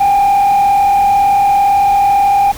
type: tone with frequency modulation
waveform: sine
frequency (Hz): 800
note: G5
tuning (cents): +35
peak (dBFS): -5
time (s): 0-2.52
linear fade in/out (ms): 10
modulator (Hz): 37.9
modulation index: 0.5
effects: tanh soft clip ceiling -6 dBFS + pink hiss -30 dBFS RMS until 2.57 s